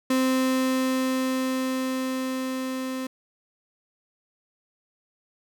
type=tone with level ramp; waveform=35% pulse; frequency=260 Hz; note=C4; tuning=11 cents flat; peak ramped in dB=-18 to -27 dBFS; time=0.1-3.07 s; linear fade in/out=5 ms; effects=none